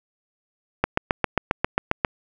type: click train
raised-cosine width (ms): 0.5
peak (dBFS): -3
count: 10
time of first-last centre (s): 0.84-2.048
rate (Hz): 7.45
effects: none